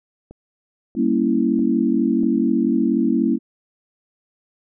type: click train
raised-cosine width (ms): 2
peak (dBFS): -26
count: 4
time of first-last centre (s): 0.31-2.233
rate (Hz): 1.56
type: chord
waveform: sine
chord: G diminished seventh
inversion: none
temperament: equal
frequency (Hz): 196 / 233.1 / 277.2 / 329.6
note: G3 / Bb3 / Db4 / Fb4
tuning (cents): 0 / 0 / 0 / 0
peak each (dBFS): -24 / -19 / -21 / -21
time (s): 0.95-3.39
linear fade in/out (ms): 50
effects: none